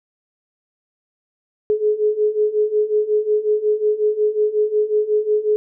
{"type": "beating tone pair", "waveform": "sine", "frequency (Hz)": [420.8, 426.3], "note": ["G#4", "G#4"], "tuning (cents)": [23, 45], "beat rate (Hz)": 5.5, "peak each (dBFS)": [-20, -17], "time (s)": [1.7, 5.56], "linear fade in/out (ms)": 0, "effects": []}